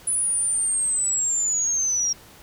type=linear sweep; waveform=sine; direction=down; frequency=10050 to 5588 Hz; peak=-20 dBFS; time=0.07-2.13 s; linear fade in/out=5 ms; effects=pink hiss -48 dBFS RMS until 2.42 s

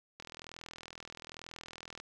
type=click train; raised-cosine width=0.2 ms; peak=-28 dBFS; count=75; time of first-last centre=0.2-2 s; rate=41.1 Hz; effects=none

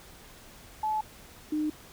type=tone pair in turn; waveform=sine; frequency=862 / 304.8 Hz; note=A5 / D#4; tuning=-36 / -36 cents; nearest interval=octave + tritone; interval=1800 cents; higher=first; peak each=-26 dBFS; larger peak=neither; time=0.83-1.01 / 1.52-1.7 s; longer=neither; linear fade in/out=5 ms; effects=pink hiss -51 dBFS RMS until 1.92 s

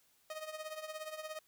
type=tone with tremolo; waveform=sawtooth; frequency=623 Hz; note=D#5; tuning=2 cents sharp; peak=-35 dBFS; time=0.3-1.39 s; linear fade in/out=2 ms; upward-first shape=triangle; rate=17 Hz; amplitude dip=80%; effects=white hiss -71 dBFS RMS until 1.47 s

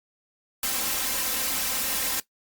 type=noise with comb filter; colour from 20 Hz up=white; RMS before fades=-27 dBFS; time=0.63-2.2 s; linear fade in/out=2 ms; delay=3.8 ms; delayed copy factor=+0.85; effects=noise-tail reverb RT60 0.1 s tail -17 dB re dry + Opus 48 kbps

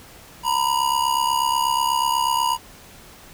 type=ring-modulated tone; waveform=square; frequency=962 Hz; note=B5; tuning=46 cents flat; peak=-16 dBFS; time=0.43-2.58 s; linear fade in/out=50 ms; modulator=34.1 Hz; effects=pink hiss -45 dBFS RMS until 3.33 s

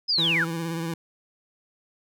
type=linear sweep; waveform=sine; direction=down; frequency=5170 to 1244.5 Hz; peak=-20 dBFS; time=0.08-0.45 s; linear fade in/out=20 ms
type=tone with vibrato; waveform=25% pulse; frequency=165.7 Hz; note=E3; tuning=9 cents sharp; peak=-24 dBFS; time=0.18-0.94 s; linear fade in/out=2 ms; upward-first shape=sine; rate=17 Hz; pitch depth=37 cents each way
effects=none

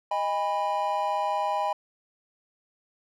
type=chord; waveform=triangle; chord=G# minor; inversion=second; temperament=equal with one note detuned; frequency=622.3 / 812.1 / 987.8 Hz; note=D#5 / G#5 / B5; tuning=0 / -39 / 0 cents; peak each=-29 / -26 / -27 dBFS; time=0.11-1.73 s; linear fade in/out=5 ms; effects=none

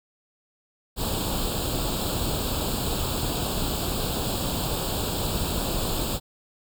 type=noise with comb filter; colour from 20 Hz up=pink; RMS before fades=-27 dBFS; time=0.96-6.2 s; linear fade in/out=50 ms; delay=0.25 ms; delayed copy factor=+0.85; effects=none

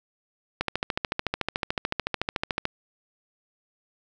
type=click train; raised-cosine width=0.3 ms; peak=-9 dBFS; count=29; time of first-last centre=0.61-2.654 s; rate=13.7 Hz; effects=none

